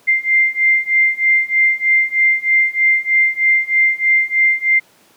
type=beating tone pair; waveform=sine; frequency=2093 / 2096.2 Hz; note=C7 / C7; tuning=0 / +3 cents; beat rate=3.2 Hz; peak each=-15 / -14 dBFS; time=0.07-4.8 s; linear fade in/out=20 ms; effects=pink hiss -51 dBFS RMS until 5.16 s + high-pass 200 Hz 12 dB/octave